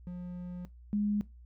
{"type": "tone pair in turn", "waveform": ["triangle", "sine"], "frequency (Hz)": [178.1, 206.9], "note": ["F3", "G#3"], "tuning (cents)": [34, -6], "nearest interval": "minor third", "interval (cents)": 260, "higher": "second", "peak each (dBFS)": [-35, -27], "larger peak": "second", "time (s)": [[0.07, 0.65], [0.93, 1.21]], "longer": "first", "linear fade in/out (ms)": 0, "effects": ["noise-tail reverb RT60 0.2 s tail -19 dB re dry", "added 60 Hz sine -50 dBFS peak until 1.45 s"]}